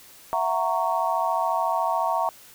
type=chord; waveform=sine; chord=F# dominant seventh; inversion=third; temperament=just; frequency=666 / 740 / 925 / 1110 Hz; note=E5 / F#5 / A#5 / C#6; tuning=+18 / 0 / -14 / +2 cents; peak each=-27 / -28 / -25 / -28 dBFS; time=0.33-2.29 s; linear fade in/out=0 ms; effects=white hiss -49 dBFS RMS until 2.54 s